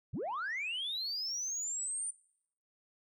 sine linear sweep, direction up, 73.42 to 9160 Hz, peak -33 dBFS, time 0.13-2.11 s, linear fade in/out 10 ms, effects noise-tail reverb RT60 0.7 s tail -23 dB re dry + tanh soft clip ceiling -32 dBFS

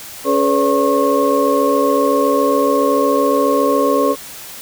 sine tone cluster, 279.2 / 424.5 / 498.5 / 566 / 1087 Hz, C#4 / G#4 / B4 / C#5 / C#6, +13 / +38 / +16 / +36 / -34 cents, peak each -18 dBFS, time 0.24-4.16 s, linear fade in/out 50 ms, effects white hiss -33 dBFS RMS until 4.61 s

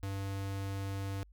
square tone, 98 Hz, G2, in tune, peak -36 dBFS, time 0.03-1.23 s, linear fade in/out 0 ms, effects added 50 Hz sine -56 dBFS peak until 1.32 s

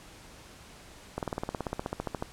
slowing click train, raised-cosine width 1 ms, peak -17 dBFS, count 18, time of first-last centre 1.18-2.225 s, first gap 48 ms, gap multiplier 1.03, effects pink hiss -51 dBFS RMS until 2.32 s + low-pass 10000 Hz 12 dB/octave

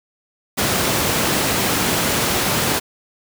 pink high-pass noise, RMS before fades -19 dBFS, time 0.57-2.8 s, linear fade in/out 20 ms, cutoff 110 Hz, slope 12 dB/octave, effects none

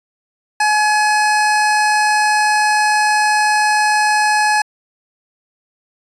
25% pulse tone, 847 Hz, G#5, 34 cents sharp, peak -8 dBFS, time 0.6-4.62 s, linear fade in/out 5 ms, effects resampled to 24000 Hz

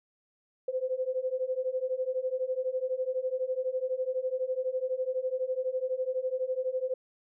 sine beating tone pair, 508 / 520 Hz, B4 / C5, +49 / -11 cents, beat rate 12 Hz, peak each -32 / -31 dBFS, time 0.68-6.94 s, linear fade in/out 5 ms, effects none

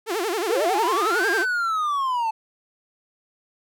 sawtooth tone with vibrato, 392 Hz, G4, in tune, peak -19 dBFS, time 0.06-1.46 s, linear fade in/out 50 ms, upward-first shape sine, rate 11 Hz, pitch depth 260 cents each way
triangle linear two-way sweep, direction up then down, 410 to 1633 to 867 Hz, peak -19 dBFS, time 0.49-2.31 s, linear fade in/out 10 ms, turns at 1.29 s
effects none

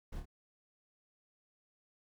brown noise with echo, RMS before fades -42 dBFS, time 0.12-0.2 s, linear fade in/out 10 ms, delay 28 ms, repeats 2, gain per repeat -5 dB, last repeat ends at 0.256 s, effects none

